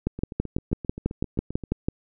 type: two click trains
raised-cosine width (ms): 3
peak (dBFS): -21 / -10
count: 12 / 12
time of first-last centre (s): 0.19-1.637 / 0.07-1.885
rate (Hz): 7.6 / 6.06
effects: none